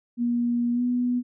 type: tone with pitch glide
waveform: sine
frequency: 239.1 to 245.8 Hz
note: A#3 to B3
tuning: +44 to -8 cents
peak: -21 dBFS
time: 0.17-1.23 s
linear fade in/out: 50 ms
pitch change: +48 cents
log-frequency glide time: 0.73-0.82 s
effects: none